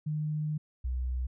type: tone pair in turn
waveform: sine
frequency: 152.4 / 62.9 Hz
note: D#3 / B1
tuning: -36 / +32 cents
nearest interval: octave + minor third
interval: 1532 cents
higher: first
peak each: -29 / -29 dBFS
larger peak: neither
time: 0.06-0.58 / 0.84-1.27 s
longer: first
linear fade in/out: 10 ms
effects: none